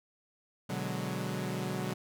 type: chord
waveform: sawtooth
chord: G# half-diminished seventh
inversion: first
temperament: equal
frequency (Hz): 123.47 / 146.83 / 185 / 207.7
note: B2 / D3 / F#3 / G#3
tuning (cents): 0 / 0 / 0 / 0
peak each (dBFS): -35 / -35 / -33 / -37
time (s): 0.69-1.94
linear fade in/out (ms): 10
effects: none